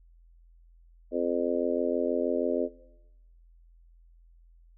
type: harmonic tone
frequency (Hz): 86.3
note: F2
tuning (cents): -20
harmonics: 3 / 4 / 5 / 6 / 7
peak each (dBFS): -32 / -32 / -32 / -32 / -32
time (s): 1.11-2.69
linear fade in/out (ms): 50
effects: noise-tail reverb RT60 0.9 s tail -18 dB re dry + added 42 Hz sine -54 dBFS peak until 4.77 s